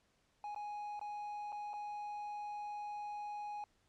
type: tone with dropouts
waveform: triangle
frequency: 831 Hz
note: G#5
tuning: 1 cent sharp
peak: -39 dBFS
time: 0.44-3.64 s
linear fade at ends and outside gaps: 1 ms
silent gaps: 0.547-0.561 / 0.994-1.013 / 1.521-1.526 / 1.733-1.738 s
effects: pink hiss -75 dBFS RMS until 3.88 s + low-pass 8000 Hz 12 dB/octave